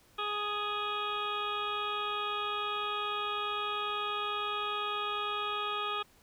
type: harmonic tone with a mistuned harmonic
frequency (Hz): 415.3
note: G#4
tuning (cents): 0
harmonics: 1 / 2 / 3 / 4 / 6 / 7 / 8 / 9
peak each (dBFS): -41 / -42 / -34 / -47 / -41 / -48 / -40 / -46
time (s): 0.18-6.03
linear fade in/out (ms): 10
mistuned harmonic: 4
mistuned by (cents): +19
effects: pink hiss -63 dBFS RMS until 6.22 s